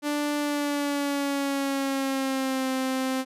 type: tone with pitch glide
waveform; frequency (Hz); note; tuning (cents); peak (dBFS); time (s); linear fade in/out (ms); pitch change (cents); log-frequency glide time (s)
sawtooth; 293.7 to 261.7; D4 to C4; 0 to 0; -21; 0.02-3.25; 50; -200; 0.38-2.69
effects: resampled to 32000 Hz